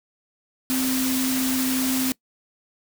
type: tone in noise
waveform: sine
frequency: 260 Hz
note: C4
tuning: 11 cents flat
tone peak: -22 dBFS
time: 0.7-2.12 s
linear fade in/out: 0 ms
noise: white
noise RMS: -27 dBFS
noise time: 0.7-2.12 s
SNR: +2 dB
effects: noise-tail reverb RT60 0.1 s tail -23 dB re dry